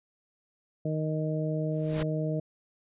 harmonic tone, 155.56 Hz, D#3, in tune, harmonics 1 / 2 / 3 / 4, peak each -29 / -35 / -36 / -35 dBFS, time 0.85-2.4 s, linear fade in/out 5 ms
pink noise with exponential growth, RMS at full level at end -32 dBFS, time 1.71-2.03 s, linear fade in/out 5 ms, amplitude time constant 68 ms
effects resampled to 8000 Hz

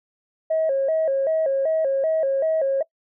sine tone with vibrato, 589 Hz, D5, 5 cents sharp, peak -17 dBFS, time 0.5-2.83 s, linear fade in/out 10 ms, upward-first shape square, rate 2.6 Hz, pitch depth 140 cents each way, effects noise-tail reverb RT60 0.1 s tail -23 dB re dry + tanh soft clip ceiling -14 dBFS

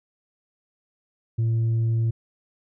sine tone with tanh clipping, 113.9 Hz, A#2, 40 cents flat, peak -20 dBFS, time 1.38-2.11 s, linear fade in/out 10 ms, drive 2 dB, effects none

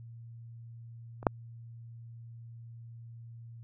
clicks, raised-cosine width 1 ms, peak -30 / -8 dBFS, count 2, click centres 1.229 / 1.268 s, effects added 116 Hz sine -45 dBFS peak until 3.63 s

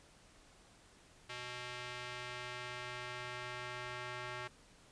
square tone with band-pass filter sweep, 123.47 Hz, B2, in tune, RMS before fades -45 dBFS, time 1.29-4.48 s, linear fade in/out 10 ms, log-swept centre 2700 to 1800 Hz, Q 1, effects pink hiss -63 dBFS RMS until 4.91 s + resampled to 22050 Hz

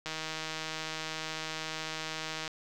click train, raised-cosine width 0.2 ms, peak -19 dBFS, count 383, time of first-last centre 0.06-2.478 s, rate 158 Hz, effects 9-bit

